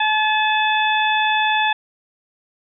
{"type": "harmonic tone with a mistuned harmonic", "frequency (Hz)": 860, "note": "A5", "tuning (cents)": -40, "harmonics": [1, 2, 3, 4], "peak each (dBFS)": [-18, -21, -23, -24], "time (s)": [0, 1.73], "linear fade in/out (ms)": 5, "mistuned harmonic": 4, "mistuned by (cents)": 18, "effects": []}